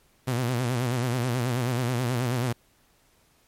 sawtooth tone with vibrato, 123.47 Hz, B2, in tune, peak -20 dBFS, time 0.27-2.53 s, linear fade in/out 10 ms, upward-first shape sine, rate 9.3 Hz, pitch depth 97 cents each way, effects pink hiss -63 dBFS RMS until 3.47 s + MP3 64 kbps

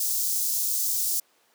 white high-pass noise, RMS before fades -26 dBFS, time 0-1.2 s, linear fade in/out 5 ms, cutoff 5200 Hz, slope 24 dB/octave, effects pink hiss -63 dBFS RMS until 1.54 s + high-pass 400 Hz 12 dB/octave

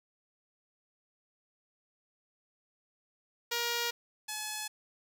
5% pulse tone pair in turn, 473.3 / 854.1 Hz, A#4 / G#5, +26 / +48 cents, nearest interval minor seventh, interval 1022 cents, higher second, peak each -19 / -24 dBFS, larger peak first, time 3.51-3.91 / 4.28-4.68 s, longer neither, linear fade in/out 10 ms, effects none

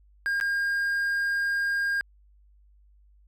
triangle tone with dropouts, 1614 Hz, G#6, 50 cents flat, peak -22 dBFS, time 0.26-2.01 s, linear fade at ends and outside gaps 0 ms, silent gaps 0.401-0.411 s, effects added 50 Hz sine -55 dBFS peak until 3.27 s

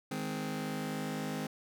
sawtooth chord, Ab major, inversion second, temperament just, 155.74 / 207.7 / 259.6 Hz, Eb3 / Ab3 / C4, +2 / 0 / -13 cents, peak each -36 / -35 / -35 dBFS, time 0.11-1.47 s, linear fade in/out 5 ms, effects none

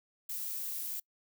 violet noise, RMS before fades -38 dBFS, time 0.29-1 s, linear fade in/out 5 ms, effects noise-tail reverb RT60 0.1 s tail -26 dB re dry

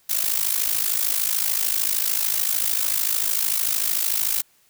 blue noise with amplitude modulation, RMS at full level -19 dBFS, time 0.09-4.42 s, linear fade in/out 10 ms, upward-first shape sine, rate 53.4 Hz, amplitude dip 80%, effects white hiss -60 dBFS RMS until 4.69 s

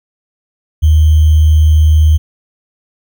sine tone with sample-and-hold, 77.78 Hz, D#2, in tune, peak -4 dBFS, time 0.82-2.18 s, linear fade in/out 20 ms, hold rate 3150 Hz, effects none

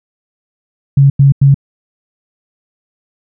sine tone bursts, 138.59 Hz, C#3, in tune, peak -3 dBFS, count 3, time 0.97-1.544 s, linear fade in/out 5 ms, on 130 ms, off 92 ms, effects none

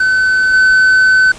triangle tone with level steps, 1518 Hz, F#6, 44 cents sharp, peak -7 / -4 dBFS, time 0-1.32 s, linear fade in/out 5 ms, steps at 0.53 s, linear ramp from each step 10 ms, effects pink hiss -34 dBFS RMS until 1.38 s + resampled to 22050 Hz

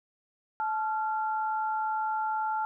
sine tone pair together, 869 / 1379.5 Hz, A5 / F6, -22 / -22 cents, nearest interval minor sixth, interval 800 cents, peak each -28 / -34 dBFS, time 0.6-2.65 s, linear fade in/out 0 ms, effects none

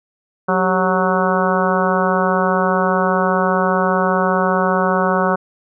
harmonic tone with a mistuned harmonic, 185 Hz, F#3, in tune, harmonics 1 / 2 / 3 / 4 / 5 / 6 / 7 / 8, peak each -20 / -22 / -20 / -23 / -23 / -22 / -23 / -24 dBFS, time 0.48-5.36 s, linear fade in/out 10 ms, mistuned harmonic 2, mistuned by +87 cents, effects none

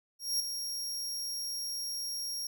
sawtooth tone with ADSR envelope, 5588 Hz, F8, in tune, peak -24 dBFS, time 0.19-2.47 s, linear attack 210 ms, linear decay 3 ms, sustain -8 dB, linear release 3 ms, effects none

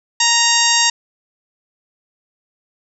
harmonic tone, 933 Hz, A#5, 1 cent sharp, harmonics 1 / 2 / 3 / 4 / 5 / 6 / 7 / 8, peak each -20 / -20 / -20 / -20 / -20 / -20 / -20 / -20 dBFS, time 0.2-0.9 s, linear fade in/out 5 ms, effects none

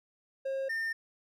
triangle tone pair in turn, 538 / 1809.6 Hz, C5 / A6, +48 / +48 cents, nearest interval octave + major sixth, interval 2100 cents, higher second, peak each -29 / -29 dBFS, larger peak neither, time 0.45-0.69 / 0.69-0.93 s, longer neither, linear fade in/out 10 ms, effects none

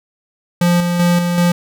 square tone with tremolo, 174.61 Hz, F3, in tune, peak -11 dBFS, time 0.61-1.52 s, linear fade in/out 5 ms, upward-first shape square, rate 2.6 Hz, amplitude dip 40%, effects none

